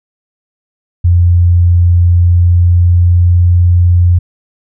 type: tone with pitch glide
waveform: sine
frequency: 87.31 to 88.02 Hz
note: F2 to F2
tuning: 0 to +14 cents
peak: -4 dBFS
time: 1.04-4.19 s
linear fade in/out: 10 ms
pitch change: +14 cents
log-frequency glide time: 2.05-3.52 s
effects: none